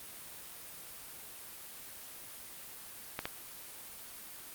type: clicks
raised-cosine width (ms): 0.3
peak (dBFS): -18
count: 2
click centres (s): 3.191 / 3.255
effects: white hiss -48 dBFS RMS until 4.54 s + Opus 32 kbps